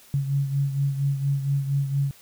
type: beating tone pair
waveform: sine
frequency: 138.59 / 142.89 Hz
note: C#3 / D3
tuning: 0 / -47 cents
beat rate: 4.3 Hz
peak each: -22 / -29 dBFS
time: 0.14-2.11 s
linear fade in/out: 0 ms
effects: white hiss -52 dBFS RMS until 2.21 s